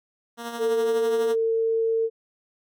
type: tone with tremolo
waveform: 10% pulse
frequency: 234.2 Hz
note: A#3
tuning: 8 cents sharp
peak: -21 dBFS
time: 0.37-1.36 s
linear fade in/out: 50 ms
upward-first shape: triangle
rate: 12 Hz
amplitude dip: 55%
type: tone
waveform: sine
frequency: 451.6 Hz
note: A4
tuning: 45 cents sharp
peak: -20 dBFS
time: 0.58-2.1 s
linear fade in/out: 50 ms
effects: none